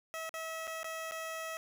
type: tone with dropouts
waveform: 15% pulse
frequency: 646 Hz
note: E5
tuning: 35 cents flat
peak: -32 dBFS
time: 0.14-1.57 s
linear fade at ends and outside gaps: 0 ms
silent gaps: 0.293-0.34 / 0.671-0.677 / 0.831-0.844 / 1.111-1.12 s
effects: none